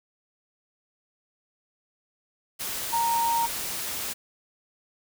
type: tone in noise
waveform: sine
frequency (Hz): 929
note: A#5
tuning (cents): -6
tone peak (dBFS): -22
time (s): 2.92-3.47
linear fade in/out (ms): 20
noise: white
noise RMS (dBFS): -32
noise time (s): 2.59-4.14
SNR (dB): +7
effects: none